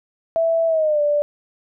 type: tone with pitch glide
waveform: sine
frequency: 659.3 to 587.4 Hz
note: E5 to D5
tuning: 0 to 0 cents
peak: -15 dBFS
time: 0.36-1.22 s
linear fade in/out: 0 ms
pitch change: -200 cents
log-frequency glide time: 0.67-1.01 s
effects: none

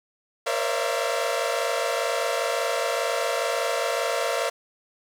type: tone cluster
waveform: sawtooth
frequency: 467.9 / 530 / 577 / 654 / 679 Hz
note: A#4 / C5 / D5 / E5 / F5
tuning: +6 / +22 / -31 / -14 / -49 cents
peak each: -26 / -26 / -26 / -29 / -25 dBFS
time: 0.46-4.5 s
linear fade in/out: 10 ms
effects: low-pass 11000 Hz 12 dB/octave + 8-bit

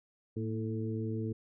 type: harmonic tone with a mistuned harmonic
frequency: 110 Hz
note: A2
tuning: in tune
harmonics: 1 / 2 / 3 / 4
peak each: -35 / -38 / -40 / -41 dBFS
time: 0.36-1.33 s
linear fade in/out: 10 ms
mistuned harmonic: 2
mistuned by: +52 cents
effects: none

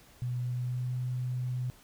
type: tone with pitch glide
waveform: sine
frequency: 123.47 to 125.63 Hz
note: B2 to B2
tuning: 0 to +30 cents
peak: -30 dBFS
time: 0.22-1.7 s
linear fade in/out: 0 ms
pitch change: +30 cents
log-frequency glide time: 0.46-0.94 s
effects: pink hiss -58 dBFS RMS until 1.83 s

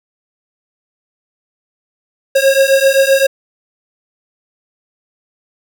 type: beating tone pair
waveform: square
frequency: 538 / 545.7 Hz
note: C5 / C#5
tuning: +48 / -27 cents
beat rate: 7.7 Hz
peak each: -12 dBFS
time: 2.35-3.27 s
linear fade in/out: 10 ms
effects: none

